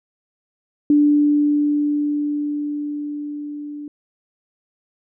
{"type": "tone with level ramp", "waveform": "sine", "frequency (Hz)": 293.7, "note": "D4", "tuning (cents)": 0, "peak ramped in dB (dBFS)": [-10, -29], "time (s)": [0.9, 3.88], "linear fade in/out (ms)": 2, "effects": []}